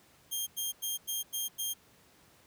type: tone bursts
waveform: 10% pulse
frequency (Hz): 3206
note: G7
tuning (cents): +38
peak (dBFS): -24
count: 6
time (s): 0.31-1.74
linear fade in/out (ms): 20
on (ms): 160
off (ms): 94
effects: pink hiss -62 dBFS RMS until 2.46 s + high-pass 80 Hz 12 dB/octave